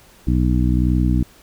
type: harmonic tone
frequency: 61.74 Hz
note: B1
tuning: in tune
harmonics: 1 / 2 / 3 / 4 / 5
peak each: -17 / -20 / -22 / -23 / -24 dBFS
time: 0.27-1.23 s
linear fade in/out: 5 ms
effects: pink hiss -49 dBFS RMS until 1.42 s